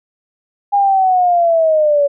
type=linear sweep; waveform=sine; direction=down; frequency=815 to 563 Hz; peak=-9 dBFS; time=0.72-2.08 s; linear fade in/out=20 ms; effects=none